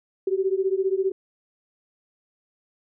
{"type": "beating tone pair", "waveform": "sine", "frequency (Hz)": [376.8, 391.8], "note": ["F#4", "G4"], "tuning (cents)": [32, -1], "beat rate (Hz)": 15, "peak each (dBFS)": [-23, -24], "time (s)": [0.27, 1.12], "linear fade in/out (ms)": 5, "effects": []}